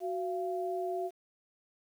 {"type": "tone pair together", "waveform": "sine", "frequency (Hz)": [370, 686.5], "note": ["F#4", "F5"], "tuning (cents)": [0, -30], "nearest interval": "major seventh", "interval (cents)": 1070, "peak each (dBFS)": [-34, -35], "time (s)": [0, 1.11], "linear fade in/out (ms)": 50, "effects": ["10-bit"]}